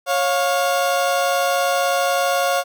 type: tone pair together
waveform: 30% pulse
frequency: 551.2 / 707 Hz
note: C#5 / F5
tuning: -10 / +21 cents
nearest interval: major third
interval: 431 cents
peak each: -17 dBFS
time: 0.06-2.64 s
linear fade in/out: 50 ms
effects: none